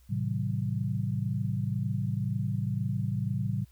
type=chord; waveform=sine; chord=A diminished seventh; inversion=none; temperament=just; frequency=110 / 132 / 158.4 / 190.08 Hz; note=A2 / C3 / Eb3 / Gb3; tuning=0 / +16 / +31 / +47 cents; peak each=-31 / -32 / -37 / -34 dBFS; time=0.09-3.65 s; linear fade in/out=20 ms; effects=added 62 Hz sine -56 dBFS peak until 3.71 s + white hiss -67 dBFS RMS until 3.71 s